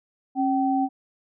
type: tone pair together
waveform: sine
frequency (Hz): 271.6 / 768.6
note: C#4 / G5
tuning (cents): -35 / -34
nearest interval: octave + tritone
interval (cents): 1801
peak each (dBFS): -22 / -23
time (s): 0.35-0.89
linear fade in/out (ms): 50
effects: none